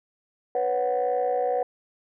sine chord, B suspended second, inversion none, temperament just, 493.9 / 555.6 / 740.8 Hz, B4 / C#5 / F#5, 0 / +4 / +2 cents, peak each -24 / -28 / -25 dBFS, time 0.55-1.63 s, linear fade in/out 2 ms, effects tanh soft clip ceiling -16 dBFS

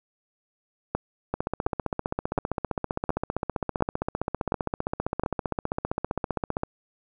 two click trains, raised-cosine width 1 ms, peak -12 / -10 dBFS, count 82 / 7, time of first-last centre 1.34-6.634 / 0.95-5.236 s, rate 15.3 / 1.4 Hz, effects none

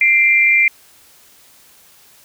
sine tone pair together, 2087 / 2369 Hz, C7 / D7, -5 / +14 cents, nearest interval major second, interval 219 cents, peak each -12 dBFS, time 0.01-0.68 s, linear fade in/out 2 ms, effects white hiss -48 dBFS RMS until 2.24 s

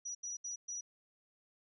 sine tone bursts at uneven times, 5840 Hz, F#8, 24 cents flat, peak -39 dBFS, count 4, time 0.05-0.15 / 0.23-0.37 / 0.44-0.56 / 0.68-0.81 s, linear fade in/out 10 ms, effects none

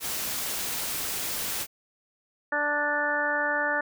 white noise, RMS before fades -31 dBFS, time 0-1.67 s, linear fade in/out 50 ms
harmonic tone, 293.7 Hz, D4, in tune, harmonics 1 / 2 / 3 / 4 / 5 / 6, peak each -38 / -31 / -32 / -35 / -29 / -28 dBFS, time 2.52-3.81 s, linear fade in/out 5 ms
effects none

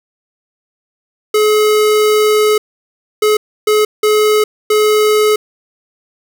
square tone bursts at uneven times, 425.7 Hz, G#4, 43 cents sharp, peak -9 dBFS, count 5, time 1.34-2.58 / 3.22-3.37 / 3.67-3.85 / 4.03-4.44 / 4.7-5.36 s, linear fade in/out 5 ms, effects none

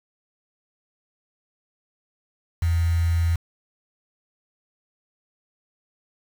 sine tone with quantisation, 83.9 Hz, E2, 31 cents sharp, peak -18 dBFS, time 2.62-3.36 s, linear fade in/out 5 ms, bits 6, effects none

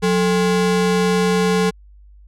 square ring-modulated tone, 310 Hz, D#4, 6 cents flat, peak -12 dBFS, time 0.02-1.71 s, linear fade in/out 20 ms, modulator 129 Hz, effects added 50 Hz sine -42 dBFS peak until 2.27 s + low-pass 9000 Hz 12 dB/octave

